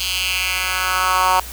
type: tone with high-pass filter sweep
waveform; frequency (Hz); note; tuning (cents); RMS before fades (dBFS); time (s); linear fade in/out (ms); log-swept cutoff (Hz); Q
10% pulse; 185; F#3; 0; -19; 0-1.4; 2; 3500 to 910; 2.6
effects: added 60 Hz sine -34 dBFS peak until 1.52 s + white hiss -34 dBFS RMS until 1.52 s